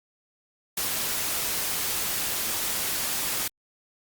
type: noise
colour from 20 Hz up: white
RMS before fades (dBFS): -28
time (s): 0.77-3.48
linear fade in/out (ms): 5
effects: Opus 48 kbps